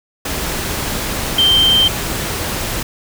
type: tone in noise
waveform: sine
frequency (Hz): 3136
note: G7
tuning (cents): 0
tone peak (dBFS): -9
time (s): 1.38-1.88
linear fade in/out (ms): 5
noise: pink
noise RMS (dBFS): -21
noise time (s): 0.25-2.83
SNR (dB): +9
effects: none